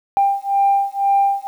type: beating tone pair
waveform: sine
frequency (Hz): 793 / 795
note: G5 / G5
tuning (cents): +20 / +24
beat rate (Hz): 2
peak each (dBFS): -16 / -16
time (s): 0.17-1.47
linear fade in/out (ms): 0
effects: tanh soft clip ceiling -7 dBFS + 8-bit